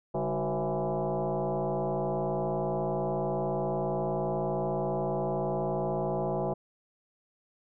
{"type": "tone with frequency modulation", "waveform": "sine", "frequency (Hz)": 142.6, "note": "C#3", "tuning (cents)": 49, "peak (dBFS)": -27, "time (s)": [0.14, 6.54], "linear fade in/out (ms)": 10, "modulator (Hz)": 171, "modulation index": 4.2, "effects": []}